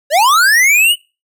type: linear sweep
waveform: square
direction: up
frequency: 540 to 3000 Hz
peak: -8 dBFS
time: 0.1-0.96 s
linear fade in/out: 50 ms
effects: noise-tail reverb RT60 0.3 s tail -25 dB re dry